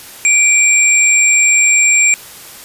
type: tone pair together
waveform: sine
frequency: 2349 / 7458 Hz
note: D7 / A#8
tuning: 0 / 0 cents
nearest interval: octave + minor sixth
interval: 2000 cents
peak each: -10 dBFS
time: 0.25-2.14 s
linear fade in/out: 0 ms
effects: white hiss -34 dBFS RMS until 2.64 s + resampled to 32000 Hz